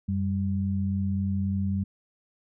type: tone pair together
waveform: sine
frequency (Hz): 92.5 / 196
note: F#2 / G3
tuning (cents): 0 / 0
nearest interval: octave + minor second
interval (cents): 1300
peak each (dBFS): -27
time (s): 0.08-1.84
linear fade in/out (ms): 10
effects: none